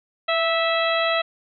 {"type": "harmonic tone with a mistuned harmonic", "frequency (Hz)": 655, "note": "E5", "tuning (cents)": -11, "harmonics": [1, 2, 3, 4, 5, 6], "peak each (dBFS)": [-22, -25, -27, -28, -29, -30], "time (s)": [0.28, 1.22], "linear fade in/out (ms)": 10, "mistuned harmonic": 1, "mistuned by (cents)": 23, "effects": []}